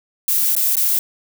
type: noise with dropouts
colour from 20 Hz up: violet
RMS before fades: -17 dBFS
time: 0.28-0.99 s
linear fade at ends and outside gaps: 1 ms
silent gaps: 0.552-0.565 / 0.755-0.768 s
effects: none